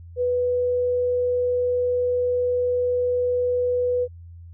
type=tone; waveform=sine; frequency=493.9 Hz; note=B4; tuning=in tune; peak=-19 dBFS; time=0.16-4.08 s; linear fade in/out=50 ms; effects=added 85 Hz sine -39 dBFS peak until 4.53 s